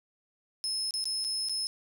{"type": "tone with dropouts", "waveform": "35% pulse", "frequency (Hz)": 5190, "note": "E8", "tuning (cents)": -28, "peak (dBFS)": -27, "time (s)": [0.64, 1.67], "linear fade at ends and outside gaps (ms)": 0, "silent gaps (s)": [[0.908, 0.939], [1.041, 1.055], [1.242, 1.247], [1.487, 1.495]], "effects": ["9-bit"]}